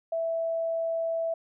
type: tone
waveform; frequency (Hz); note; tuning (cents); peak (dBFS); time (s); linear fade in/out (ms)
sine; 659.3; E5; 0; -26; 0.12-1.34; 5
effects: none